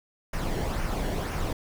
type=noise with flanger; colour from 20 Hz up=brown; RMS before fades=-29 dBFS; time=0.33-1.53 s; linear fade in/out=5 ms; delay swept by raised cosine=0.25 to 0.82 ms; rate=2 Hz; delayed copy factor=-0.5; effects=none